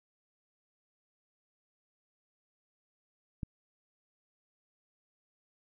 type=click; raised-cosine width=5 ms; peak=-23 dBFS; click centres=3.432 s; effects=none